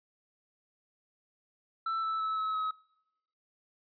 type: tone with pitch steps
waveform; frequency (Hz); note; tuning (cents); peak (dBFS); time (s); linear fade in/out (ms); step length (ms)
triangle; 1329 / 1316 / 1303.2 / 1290.4 / 1277.8; E6 / E6 / E6 / E6 / D#6; +14 / -3 / -20 / -37 / +46; -28; 1.86-2.71; 5; 170
effects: noise-tail reverb RT60 0.9 s tail -26 dB re dry + resampled to 11025 Hz